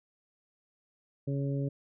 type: harmonic tone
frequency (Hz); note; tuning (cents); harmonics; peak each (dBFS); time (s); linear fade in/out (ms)
139.2; C#3; +8; 1 / 2 / 3 / 4; -30 / -36 / -40 / -42; 1.27-1.69; 10
effects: none